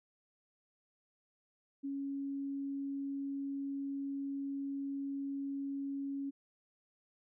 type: tone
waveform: sine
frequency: 277.2 Hz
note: C#4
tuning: in tune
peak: -36 dBFS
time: 1.83-6.31 s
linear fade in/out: 20 ms
effects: none